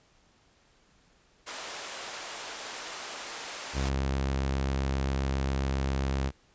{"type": "high-pass noise", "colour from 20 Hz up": "pink", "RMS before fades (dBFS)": -39, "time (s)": [1.46, 3.9], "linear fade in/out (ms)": 20, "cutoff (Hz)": 580, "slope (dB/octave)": 12}
{"type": "tone with vibrato", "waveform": "sawtooth", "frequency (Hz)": 67.4, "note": "C#2", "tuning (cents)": -48, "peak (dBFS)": -23, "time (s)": [3.73, 6.32], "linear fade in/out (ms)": 50, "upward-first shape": "sine", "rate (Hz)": 7.5, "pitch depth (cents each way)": 13}
{"effects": ["pink hiss -64 dBFS RMS until 6.54 s", "resampled to 16000 Hz"]}